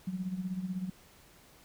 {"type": "tone with tremolo", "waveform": "sine", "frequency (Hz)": 185, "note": "F#3", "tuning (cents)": 0, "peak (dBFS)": -30, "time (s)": [0.07, 0.9], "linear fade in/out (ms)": 5, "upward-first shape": "sine", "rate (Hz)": 16, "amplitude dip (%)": 70, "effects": ["pink hiss -59 dBFS RMS until 1.64 s"]}